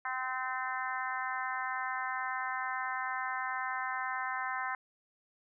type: harmonic tone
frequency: 257.8 Hz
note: C4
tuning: 26 cents flat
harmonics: 3 / 4 / 5 / 6 / 7 / 8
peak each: -40 / -38 / -41 / -40 / -40 / -45 dBFS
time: 0.05-4.75 s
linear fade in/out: 2 ms
effects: none